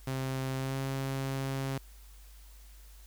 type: tone with pitch glide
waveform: sawtooth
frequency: 132.2 to 134.98 Hz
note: C3 to C#3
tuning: +18 to -46 cents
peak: -28 dBFS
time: 0.07-1.78 s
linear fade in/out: 5 ms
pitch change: +36 cents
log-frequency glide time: 0.56-0.79 s
effects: added 50 Hz sine -50 dBFS peak until 3.06 s + white hiss -60 dBFS RMS until 3.06 s